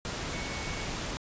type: tone in noise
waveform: sine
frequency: 2221 Hz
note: C#7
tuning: 3 cents sharp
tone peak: -42 dBFS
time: 0.33-0.85 s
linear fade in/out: 0 ms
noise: pink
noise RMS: -35 dBFS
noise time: 0.05-1.17 s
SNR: -10 dB
effects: resampled to 16000 Hz